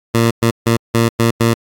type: tone bursts at uneven times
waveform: 15% pulse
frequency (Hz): 115.6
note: A#2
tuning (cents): -14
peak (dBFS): -4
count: 6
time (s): 0.14-0.31 / 0.42-0.51 / 0.66-0.77 / 0.94-1.09 / 1.19-1.31 / 1.4-1.54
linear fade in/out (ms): 10
effects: AAC 48 kbps